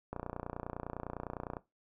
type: click train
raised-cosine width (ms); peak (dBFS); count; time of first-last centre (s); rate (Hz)
1; -24; 44; 0.13-1.568; 29.9
effects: noise-tail reverb RT60 0.2 s tail -17 dB re dry